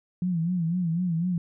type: tone with vibrato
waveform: sine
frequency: 172.3 Hz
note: F3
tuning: 23 cents flat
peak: -23 dBFS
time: 0.22-1.38 s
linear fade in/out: 2 ms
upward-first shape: sine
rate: 4 Hz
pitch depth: 110 cents each way
effects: none